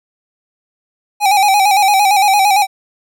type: tone with vibrato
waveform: square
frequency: 800 Hz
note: G5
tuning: 35 cents sharp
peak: -9 dBFS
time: 1.2-2.67 s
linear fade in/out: 50 ms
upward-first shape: square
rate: 8.8 Hz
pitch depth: 63 cents each way
effects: none